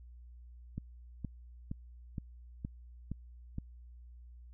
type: click train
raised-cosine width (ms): 5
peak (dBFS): -25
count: 7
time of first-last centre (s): 0.78-3.584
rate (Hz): 2.14
effects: added 60 Hz sine -50 dBFS peak until 4.53 s